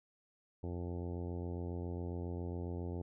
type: harmonic tone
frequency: 87.31 Hz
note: F2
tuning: in tune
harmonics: 1 / 2 / 3 / 4 / 5 / 6 / 7 / 8 / 9 / 10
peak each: -40 / -46 / -47 / -47 / -49 / -54 / -58 / -59 / -59 / -61 dBFS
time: 0.63-3.02 s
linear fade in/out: 5 ms
effects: none